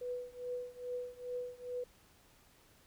sine tone with tremolo, 493.9 Hz, B4, in tune, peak -35 dBFS, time 0.01-1.84 s, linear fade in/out 5 ms, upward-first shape triangle, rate 2.4 Hz, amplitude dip 95%, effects pink hiss -65 dBFS RMS until 2.86 s

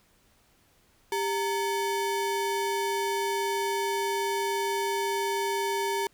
square ring-modulated tone, 659.3 Hz, E5, in tune, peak -24 dBFS, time 1.12-6.07 s, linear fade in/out 2 ms, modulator 263 Hz, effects pink hiss -64 dBFS RMS until 6.13 s

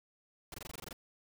pink noise bursts, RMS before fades -45 dBFS, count 10, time 0.52-0.929 s, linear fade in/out 2 ms, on 22 ms, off 21 ms, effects none

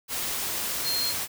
sine tone in noise, 4212 Hz, C8, 11 cents sharp, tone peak -26 dBFS, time 0.83-1.14 s, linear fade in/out 50 ms, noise white, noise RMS -30 dBFS, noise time 0.08-1.28 s, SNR +1 dB, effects none

